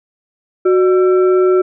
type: tone with frequency modulation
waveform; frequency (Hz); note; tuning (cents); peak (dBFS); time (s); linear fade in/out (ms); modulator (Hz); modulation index
sine; 369.4; F#4; -3; -8; 0.65-1.62; 10; 972; 0.42
effects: none